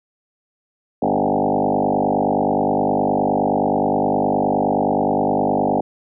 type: tone with frequency modulation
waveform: sine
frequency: 510 Hz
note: C5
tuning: 44 cents flat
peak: -15 dBFS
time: 1.02-5.81 s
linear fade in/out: 5 ms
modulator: 49.6 Hz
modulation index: 6.5
effects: none